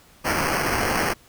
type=noise with sample-and-hold; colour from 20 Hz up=blue; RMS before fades=-23 dBFS; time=0.24-1.14 s; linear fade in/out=20 ms; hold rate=3675 Hz; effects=pink hiss -53 dBFS RMS until 1.28 s